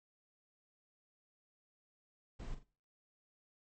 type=noise with echo; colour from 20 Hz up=brown; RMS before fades=-43 dBFS; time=2.39-2.55 s; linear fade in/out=10 ms; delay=44 ms; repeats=2; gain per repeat=-10 dB; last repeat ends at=2.638 s; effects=noise-tail reverb RT60 0.4 s tail -21 dB re dry + MP3 32 kbps